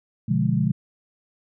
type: chord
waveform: sine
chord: B diminished seventh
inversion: none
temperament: equal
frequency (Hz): 123.47 / 146.83 / 174.61 / 207.7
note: B2 / D3 / F3 / Ab3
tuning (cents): 0 / 0 / 0 / 0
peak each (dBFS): -24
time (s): 0.28-0.72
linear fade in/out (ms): 10
effects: none